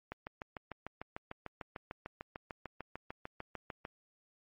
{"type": "click train", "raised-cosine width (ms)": 0.5, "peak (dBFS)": -26, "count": 26, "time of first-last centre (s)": [0.12, 3.851], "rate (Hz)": 6.7, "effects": ["MP3 32 kbps"]}